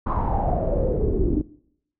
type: noise with low-pass filter sweep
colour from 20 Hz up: brown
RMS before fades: -22 dBFS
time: 0.06-1.42 s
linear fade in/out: 10 ms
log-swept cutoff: 1100 to 300 Hz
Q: 7.5
effects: noise-tail reverb RT60 0.7 s tail -21 dB re dry